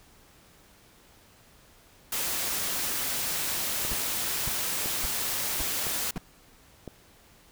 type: noise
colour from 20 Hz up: white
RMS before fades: -30 dBFS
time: 2.12-6.11 s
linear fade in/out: 5 ms
type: click train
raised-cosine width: 2 ms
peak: -24 dBFS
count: 4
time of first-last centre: 3.85-6.877 s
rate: 0.991 Hz
type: noise bursts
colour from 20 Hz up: brown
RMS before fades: -31 dBFS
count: 5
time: 3.91-6.18 s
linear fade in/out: 2 ms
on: 22 ms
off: 540 ms
effects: pink hiss -57 dBFS RMS until 7.51 s